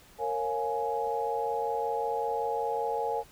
sine tone cluster, 461.7 / 547 / 701 / 836 Hz, A#4 / C#5 / F5 / G#5, -17 / -23 / +6 / +11 cents, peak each -32 / -36 / -37 / -31 dBFS, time 0.18-3.24 s, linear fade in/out 50 ms, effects pink hiss -56 dBFS RMS until 3.31 s

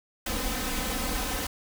pink noise with comb filter, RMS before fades -30 dBFS, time 0.26-1.47 s, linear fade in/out 5 ms, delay 3.9 ms, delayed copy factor +0.95, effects none

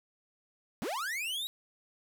45% pulse linear sweep, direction up, 165.7 to 3887 Hz, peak -33 dBFS, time 0.82-1.47 s, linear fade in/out 0 ms, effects none

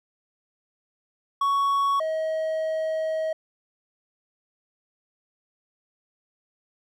triangle tone pair in turn, 1115 / 635.2 Hz, C#6 / D#5, +10 / +36 cents, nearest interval minor seventh, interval 974 cents, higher first, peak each -18 / -22 dBFS, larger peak first, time 1.41-2 / 2-3.33 s, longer second, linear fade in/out 5 ms, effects none

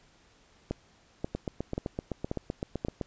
two click trains, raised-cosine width 2 ms, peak -17 / -18 dBFS, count 5 / 14, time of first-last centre 0.71-2.849 / 1.35-3.012 s, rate 1.87 / 7.82 Hz, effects pink hiss -62 dBFS RMS until 3.06 s + resampled to 16000 Hz

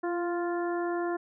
harmonic tone with a mistuned harmonic, 349.2 Hz, F4, in tune, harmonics 1 / 2 / 3 / 4 / 5, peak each -29 / -35 / -39 / -41 / -43 dBFS, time 0.03-1.17 s, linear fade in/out 10 ms, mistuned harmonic 1, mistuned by -23 cents, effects none

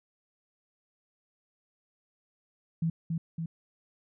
sine tone with echo, 164.3 Hz, E3, 5 cents flat, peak -25 dBFS, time 2.82-2.9 s, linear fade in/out 5 ms, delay 280 ms, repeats 2, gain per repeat -3 dB, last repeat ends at 3.46 s, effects none

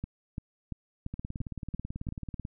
two click trains, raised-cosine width 5 ms, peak -22 / -24 dBFS, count 7 / 25, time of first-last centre 0.04-2.088 / 1.14-2.451 s, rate 2.93 / 18.3 Hz, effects none

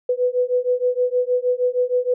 sine beating tone pair, 493.9 / 500.3 Hz, B4 / B4, 0 / +22 cents, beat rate 6.4 Hz, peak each -20 / -20 dBFS, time 0.09-2.14 s, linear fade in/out 5 ms, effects none

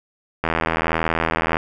click train, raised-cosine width 0.5 ms, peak -4 dBFS, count 93, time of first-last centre 0.44-1.569 s, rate 81.5 Hz, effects none

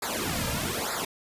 pink noise with flanger, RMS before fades -30 dBFS, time 0.02-1.05 s, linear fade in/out 5 ms, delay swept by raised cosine 0.33 to 2.73 ms, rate 1.1 Hz, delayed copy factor -1, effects resampled to 32000 Hz

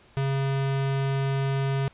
square tone, 136.5 Hz, C#3, 26 cents flat, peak -24 dBFS, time 0.17-1.88 s, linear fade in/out 0 ms, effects pink hiss -56 dBFS RMS until 1.93 s + resampled to 8000 Hz

